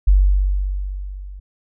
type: tone with level ramp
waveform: sine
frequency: 47.93 Hz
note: G1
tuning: 38 cents flat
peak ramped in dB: -7 to -32 dBFS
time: 0.07-1.4 s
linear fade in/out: 10 ms
effects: none